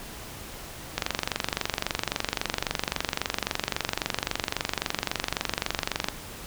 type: click train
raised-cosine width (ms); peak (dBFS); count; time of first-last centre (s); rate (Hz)
0.2; -7; 122; 0.98-6.085; 23.7
effects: pink hiss -41 dBFS RMS until 6.46 s